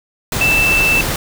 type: tone in noise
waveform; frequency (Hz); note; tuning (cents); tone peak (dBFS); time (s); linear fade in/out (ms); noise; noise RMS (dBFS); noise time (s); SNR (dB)
sine; 2653; E7; +10; -11; 0.41-1.01; 2; pink; -19; 0.32-1.16; +5
effects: none